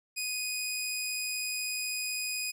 15% pulse tone, 2489 Hz, D#7, in tune, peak -25 dBFS, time 0.16-2.52 s, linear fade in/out 20 ms, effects none

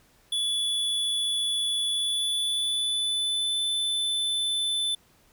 square tone with pitch glide, 3431 to 3519 Hz, A7 to A7, -44 to 0 cents, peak -25 dBFS, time 0.32-4.95 s, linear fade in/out 5 ms, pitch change +44 cents, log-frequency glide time 1.87-3.6 s, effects pink hiss -61 dBFS RMS until 5.32 s

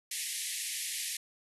white band-pass noise, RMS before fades -37 dBFS, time 0.11-1.17 s, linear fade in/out 5 ms, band 1800 to 12000 Hz, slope 96 dB/octave, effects none

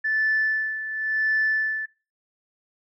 sine tone with tremolo, 1752 Hz, A6, 8 cents flat, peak -18 dBFS, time 0.04-1.86 s, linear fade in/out 10 ms, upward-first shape sine, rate 0.93 Hz, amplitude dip 70%, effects noise-tail reverb RT60 0.3 s tail -19 dB re dry + tanh soft clip ceiling -15 dBFS

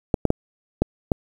clicks, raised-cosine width 2 ms, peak -4 dBFS, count 5, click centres 0.142 / 0.253 / 0.304 / 0.82 / 1.118 s, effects 7-bit

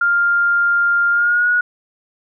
sine tone with pitch glide, 1400 to 1455.2 Hz, F6 to F#6, +4 to -29 cents, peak -12 dBFS, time 0.01-1.61 s, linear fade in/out 5 ms, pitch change +67 cents, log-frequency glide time 1.11-1.48 s, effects none

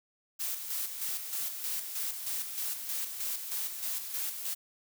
blue noise with tremolo, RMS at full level -34 dBFS, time 0.39-4.55 s, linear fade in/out 20 ms, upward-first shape square, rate 3.2 Hz, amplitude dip 50%, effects none

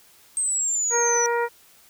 sine exponential sweep, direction down, 8400 to 5830 Hz, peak -21 dBFS, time 0.37-1.26 s, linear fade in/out 0 ms
harmonic tone, 472.6 Hz, A#4, 24 cents sharp, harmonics 1 / 2 / 3 / 4 / 5, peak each -23 / -25 / -30 / -31 / -39 dBFS, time 0.9-1.49 s, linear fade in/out 50 ms
effects white hiss -54 dBFS RMS until 1.89 s

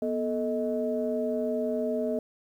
sine tone cluster, 243.9 / 437.4 / 628 Hz, B3 / A4 / D#5, -21 / -10 / +16 cents, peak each -30 dBFS, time 0.02-2.19 s, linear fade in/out 2 ms, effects tanh soft clip ceiling -16 dBFS + 10-bit

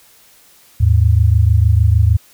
sine tone pair together, 79.34 / 105.9 Hz, D#2 / G#2, +34 / +34 cents, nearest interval perfect fourth, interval 500 cents, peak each -11 dBFS, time 0.8-2.17 s, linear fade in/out 10 ms, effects white hiss -48 dBFS RMS until 2.33 s

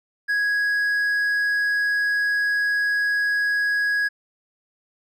sine tone with hard clipping, 1661.2 Hz, G#6, in tune, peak -20 dBFS, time 0.28-4.09 s, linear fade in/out 20 ms, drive 3 dB, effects none

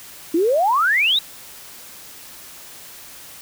sine exponential sweep, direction up, 311.1 to 3934 Hz, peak -14 dBFS, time 0.34-1.19 s, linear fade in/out 5 ms, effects white hiss -40 dBFS RMS until 3.41 s

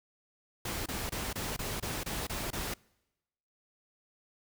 pink noise bursts, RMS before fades -36 dBFS, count 9, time 0.65-2.74 s, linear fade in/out 5 ms, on 210 ms, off 25 ms, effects noise-tail reverb RT60 1.0 s tail -26 dB re dry

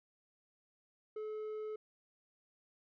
square tone with low-pass filter, 430 Hz, A4, 40 cents flat, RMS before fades -42 dBFS, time 1.16-1.76 s, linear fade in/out 5 ms, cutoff 920 Hz, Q 0.53, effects none

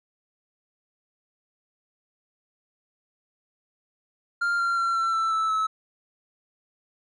triangle tone with pitch steps, 1396.9 / 1380.1 / 1363.4 / 1347 / 1330.7 / 1314.7 / 1298.8 Hz, F6 / F6 / F6 / E6 / E6 / E6 / E6, 0 / -21 / -42 / +37 / +16 / -5 / -26 cents, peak -20 dBFS, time 4.41-5.67 s, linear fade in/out 10 ms, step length 180 ms, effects resampled to 24000 Hz

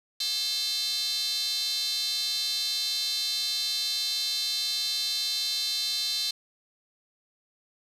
square tone with high-pass filter, 240.4 Hz, B3, 46 cents flat, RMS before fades -29 dBFS, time 0.2-6.31 s, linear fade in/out 5 ms, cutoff 4100 Hz, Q 6.5, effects resampled to 32000 Hz + 8-bit

